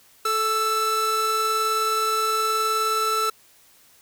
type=tone pair together; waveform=45% pulse; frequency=435.3 / 1325 Hz; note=A4 / E6; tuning=-19 / +9 cents; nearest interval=octave + perfect fifth; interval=1928 cents; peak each=-28 / -21 dBFS; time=0.25-3.3 s; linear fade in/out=5 ms; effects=white hiss -55 dBFS RMS until 4.01 s